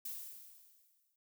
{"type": "noise with exponential decay", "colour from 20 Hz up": "violet", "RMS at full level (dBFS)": -41, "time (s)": [0.05, 1.16], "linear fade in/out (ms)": 5, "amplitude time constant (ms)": 240, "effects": []}